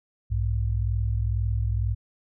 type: tone pair together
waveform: sine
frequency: 61.74 / 103.83 Hz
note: B1 / G#2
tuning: 0 / 0 cents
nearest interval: major sixth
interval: 900 cents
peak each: -25 dBFS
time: 0.3-1.95 s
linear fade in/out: 20 ms
effects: none